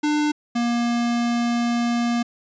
square tone pair in turn, 298.9 / 237.2 Hz, D4 / A#3, +31 / +30 cents, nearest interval major third, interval 401 cents, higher first, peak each -19 / -20 dBFS, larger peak first, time 0.03-0.32 / 0.55-2.23 s, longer second, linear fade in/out 10 ms, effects resampled to 16000 Hz

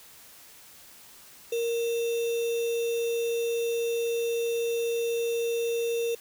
sine tone with sample-and-hold, 466.2 Hz, A#4, in tune, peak -25 dBFS, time 1.52-6.15 s, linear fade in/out 5 ms, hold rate 3150 Hz, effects white hiss -51 dBFS RMS until 6.2 s

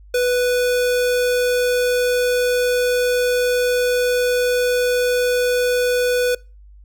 square tone, 493.9 Hz, B4, in tune, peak -16 dBFS, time 0.14-6.35 s, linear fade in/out 5 ms, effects noise-tail reverb RT60 0.3 s tail -25 dB re dry + added 50 Hz sine -41 dBFS peak until 6.84 s

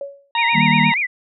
sine tone with exponential decay, 560 Hz, C#5, 18 cents sharp, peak -22 dBFS, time 0.01-0.31 s, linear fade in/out 2 ms, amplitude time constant 64 ms
harmonic tone, 932.3 Hz, A#5, in tune, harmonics 1 / 2 / 3 / 4, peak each -18 / -26 / -27 / -26 dBFS, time 0.35-0.94 s, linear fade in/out 2 ms
sine tone with vibrato, 2205 Hz, C#7, 10 cents flat, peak -17 dBFS, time 0.37-1.07 s, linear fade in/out 20 ms, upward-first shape sine, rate 8.4 Hz, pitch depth 190 cents each way
sine chord, Eb major, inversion none, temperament just, 155.56 / 194.45 / 233.3 Hz, Eb3 / G3 / Bb3, 0 / -14 / +2 cents, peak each -19 dBFS, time 0.53-0.93 s, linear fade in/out 50 ms
effects none

